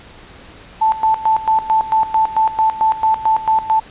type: tone with tremolo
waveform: sine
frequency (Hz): 880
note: A5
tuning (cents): 0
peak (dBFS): -10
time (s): 0.81-3.8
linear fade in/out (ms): 10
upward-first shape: square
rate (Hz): 4.5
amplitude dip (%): 80
effects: pink hiss -40 dBFS RMS until 3.9 s + resampled to 8000 Hz